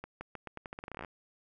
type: accelerating click train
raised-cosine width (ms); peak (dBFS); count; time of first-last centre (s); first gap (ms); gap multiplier
0.5; -26; 18; 0.04-1.048; 170; 0.84
effects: none